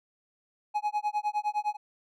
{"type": "tone with tremolo", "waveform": "triangle", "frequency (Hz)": 838, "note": "G#5", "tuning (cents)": 15, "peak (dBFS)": -22, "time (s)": [0.74, 1.77], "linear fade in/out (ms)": 20, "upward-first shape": "sine", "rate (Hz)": 9.8, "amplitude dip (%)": 100, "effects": []}